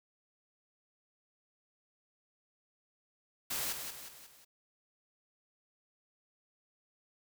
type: noise with echo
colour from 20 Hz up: white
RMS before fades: -36 dBFS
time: 3.5-3.73 s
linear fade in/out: 10 ms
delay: 180 ms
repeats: 4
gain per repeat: -6 dB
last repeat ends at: 4.45 s
effects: none